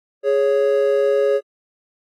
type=tone pair together; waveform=triangle; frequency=415.8 / 554.4 Hz; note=G#4 / C#5; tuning=+2 / 0 cents; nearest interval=perfect fourth; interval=498 cents; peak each=-15 dBFS; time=0.23-1.41 s; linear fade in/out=50 ms; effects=AAC 48 kbps